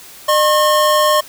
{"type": "tone pair together", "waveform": "square", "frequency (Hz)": [606, 1079], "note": ["D#5", "C#6"], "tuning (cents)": [-46, -47], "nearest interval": "minor seventh", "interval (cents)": 999, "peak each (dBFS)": -14, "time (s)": [0.28, 1.21], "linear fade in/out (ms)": 10, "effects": ["white hiss -38 dBFS RMS until 1.28 s"]}